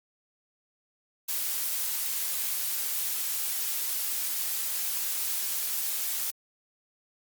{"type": "noise", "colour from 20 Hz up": "blue", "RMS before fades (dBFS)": -30, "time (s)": [1.28, 6.31], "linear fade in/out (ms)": 10, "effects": ["Opus 48 kbps"]}